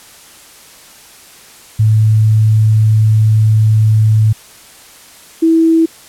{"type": "tone pair in turn", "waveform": "sine", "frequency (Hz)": [108.9, 326.3], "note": ["A2", "E4"], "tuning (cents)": [-17, -18], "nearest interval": "octave + perfect fifth", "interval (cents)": 1899, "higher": "second", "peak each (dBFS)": -6, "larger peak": "neither", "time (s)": [[1.79, 4.33], [5.42, 5.86]], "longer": "first", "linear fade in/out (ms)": 10, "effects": ["white hiss -39 dBFS RMS until 6.08 s", "low-pass 12000 Hz 12 dB/octave"]}